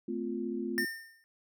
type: chord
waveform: sine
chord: F major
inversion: first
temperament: equal with one note detuned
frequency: 220 / 256.2 / 349.2 Hz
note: A3 / C4 / F4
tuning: 0 / -36 / 0 cents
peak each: -37 / -37 / -36 dBFS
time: 0.08-0.85 s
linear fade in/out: 5 ms
type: tone with exponential decay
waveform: square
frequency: 1812 Hz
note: A#6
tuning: 50 cents flat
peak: -27 dBFS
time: 0.78-1.24 s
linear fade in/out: 0 ms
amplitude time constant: 100 ms
effects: none